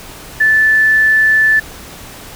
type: tone with quantisation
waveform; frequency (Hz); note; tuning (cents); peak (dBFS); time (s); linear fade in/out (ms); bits
sine; 1752; A6; -8; -7; 0.4-1.6; 10; 6
effects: pink hiss -33 dBFS RMS until 2.35 s